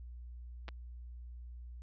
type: clicks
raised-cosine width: 0.3 ms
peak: -29 dBFS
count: 2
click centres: 0.682 / 0.688 s
effects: added 60 Hz sine -45 dBFS peak until 1.82 s + resampled to 16000 Hz